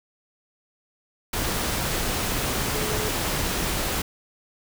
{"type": "tone in noise", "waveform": "sine", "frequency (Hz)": 428.9, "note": "A4", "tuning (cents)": -44, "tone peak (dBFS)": -31, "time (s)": [2.74, 3.09], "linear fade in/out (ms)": 5, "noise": "pink", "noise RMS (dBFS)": -26, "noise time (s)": [1.33, 4.02], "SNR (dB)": -8, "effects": []}